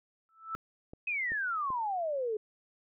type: tone with exponential growth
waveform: sine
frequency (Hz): 1318.5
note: E6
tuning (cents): 0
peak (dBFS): -31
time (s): 0.29-0.55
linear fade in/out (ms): 0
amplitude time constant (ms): 56
type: click train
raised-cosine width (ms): 2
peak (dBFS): -32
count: 4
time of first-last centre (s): 0.55-1.704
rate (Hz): 2.6
type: exponential sweep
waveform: sine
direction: down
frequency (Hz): 2571 to 415.3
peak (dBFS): -30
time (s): 1.07-2.37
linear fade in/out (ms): 5
effects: none